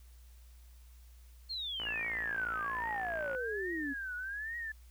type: exponential sweep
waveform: sine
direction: down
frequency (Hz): 4339 to 265.7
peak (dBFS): -36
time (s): 1.49-3.94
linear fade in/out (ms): 20
type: click train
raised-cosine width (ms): 0.5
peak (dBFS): -29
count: 89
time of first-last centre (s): 1.8-3.349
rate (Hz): 56.8
type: tone with vibrato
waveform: sine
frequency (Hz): 1661.2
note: G#6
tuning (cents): 0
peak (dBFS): -37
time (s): 1.86-4.72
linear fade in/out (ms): 5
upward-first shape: triangle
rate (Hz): 1.2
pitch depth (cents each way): 240
effects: added 60 Hz sine -53 dBFS peak until 4.9 s + white hiss -67 dBFS RMS until 4.9 s